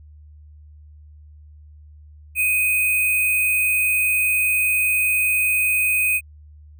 sine tone with sample-and-hold, 2500 Hz, D#7, 8 cents sharp, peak -16 dBFS, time 2.35-6.21 s, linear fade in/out 50 ms, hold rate 11025 Hz, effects added 75 Hz sine -42 dBFS peak until 6.79 s

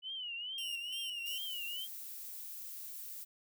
sine tone with vibrato, 2960 Hz, F#7, in tune, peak -39 dBFS, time 0.02-1.88 s, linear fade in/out 50 ms, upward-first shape triangle, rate 2.3 Hz, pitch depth 150 cents each way
sawtooth tone with tremolo, 2794 Hz, F7, in tune, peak -38 dBFS, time 0.58-1.38 s, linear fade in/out 2 ms, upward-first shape square, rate 2.9 Hz, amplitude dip 60%
violet noise, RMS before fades -46 dBFS, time 1.25-3.25 s, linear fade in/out 20 ms
effects none

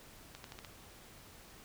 accelerating click train, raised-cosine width 0.2 ms, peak -29 dBFS, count 5, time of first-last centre 0.35-0.648 s, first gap 92 ms, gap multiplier 0.86, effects pink hiss -56 dBFS RMS until 1.64 s

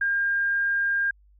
sine tone, 1607 Hz, G6, 43 cents sharp, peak -21 dBFS, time 0.01-1.11 s, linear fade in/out 5 ms, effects added 50 Hz sine -54 dBFS peak until 1.39 s

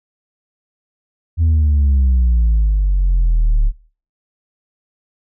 sine exponential sweep, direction down, 83.9 to 35.26 Hz, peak -8 dBFS, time 1.37-3.72 s, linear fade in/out 50 ms, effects noise-tail reverb RT60 0.4 s tail -17 dB re dry + tanh soft clip ceiling -9 dBFS

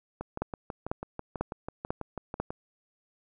two click trains, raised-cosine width 1 ms, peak -15 / -21 dBFS, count 5 / 15, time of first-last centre 0.42-2.4 / 0.21-2.505 s, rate 2.02 / 6.1 Hz, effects none

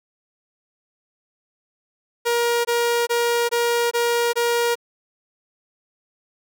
sawtooth tone bursts, 473.3 Hz, A#4, 26 cents sharp, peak -14 dBFS, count 6, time 2.25-4.755 s, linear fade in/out 20 ms, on 400 ms, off 21 ms, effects none

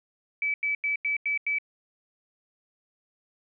sine tone bursts, 2300 Hz, D7, 37 cents flat, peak -24 dBFS, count 6, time 0.42-1.585 s, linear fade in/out 2 ms, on 120 ms, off 89 ms, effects none

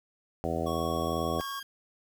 harmonic tone, 82.41 Hz, E2, in tune, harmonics 1 / 2 / 3 / 4 / 5 / 6 / 7 / 8 / 9, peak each -37 / -37 / -37 / -37 / -37 / -37 / -37 / -37 / -37 dBFS, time 0.44-1.41 s, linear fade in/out 0 ms
square tone with vibrato, 1108.7 Hz, C#6, in tune, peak -36 dBFS, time 0.66-1.6 s, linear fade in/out 10 ms, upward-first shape square, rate 18 Hz, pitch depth 11 cents each way
20% pulse tone, 1614 Hz, G#6, 50 cents flat, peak -35 dBFS, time 1.39-1.63 s, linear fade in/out 5 ms
effects 9-bit

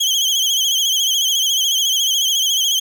30% pulse tone with vibrato, 3185 Hz, G7, 27 cents sharp, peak -12 dBFS, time 0-2.8 s, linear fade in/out 10 ms, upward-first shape sine, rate 14 Hz, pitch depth 78 cents each way, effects none

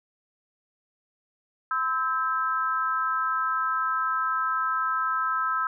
sine tone with amplitude modulation, 1304 Hz, E6, 19 cents flat, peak -19 dBFS, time 1.71-5.67 s, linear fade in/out 2 ms, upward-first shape sine, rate 280 Hz, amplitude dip 95%, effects none

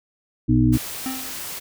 harmonic tone, 61.8 Hz, B1, 2 cents sharp, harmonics 1 / 2 / 4 / 5, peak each -23 / -18 / -19 / -19 dBFS, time 0.48-0.78 s, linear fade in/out 20 ms
white noise, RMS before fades -32 dBFS, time 0.72-1.6 s, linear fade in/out 20 ms
square tone with exponential decay, 261.6 Hz, C4, in tune, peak -24 dBFS, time 1.06-1.5 s, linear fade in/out 0 ms, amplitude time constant 95 ms
effects none

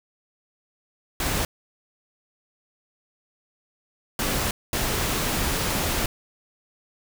pink noise bursts at uneven times, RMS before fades -25 dBFS, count 3, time 1.2-1.45 / 4.19-4.51 / 4.73-6.06 s, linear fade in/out 2 ms, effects none

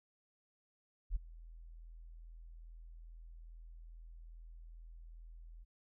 sine tone with ADSR envelope, 41.2 Hz, E1, in tune, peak -29 dBFS, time 1.1-5.65 s, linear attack 56 ms, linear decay 13 ms, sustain -21 dB, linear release 26 ms, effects none

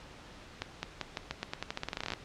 accelerating click train, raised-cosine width 0.2 ms, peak -16 dBFS, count 21, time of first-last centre 0.62-2.136 s, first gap 210 ms, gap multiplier 0.87, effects pink hiss -51 dBFS RMS until 2.24 s + low-pass 5000 Hz 12 dB/octave

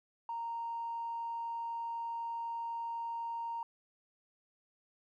triangle tone with tanh clipping, 928 Hz, A#5, 8 cents flat, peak -36 dBFS, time 0.29-3.63 s, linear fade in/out 2 ms, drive 4 dB, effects none

